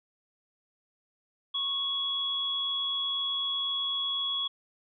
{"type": "tone pair together", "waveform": "sine", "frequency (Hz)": [1100, 3354], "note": ["C#6", "G#7"], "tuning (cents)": [-14, 16], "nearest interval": "octave + perfect fifth", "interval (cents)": 1930, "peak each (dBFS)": [-40, -28], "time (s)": [1.54, 4.48], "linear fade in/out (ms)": 10, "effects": []}